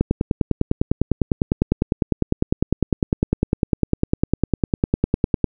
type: click train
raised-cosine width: 3 ms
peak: -3 dBFS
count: 55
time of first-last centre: 0.01-5.443 s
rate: 9.94 Hz
effects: none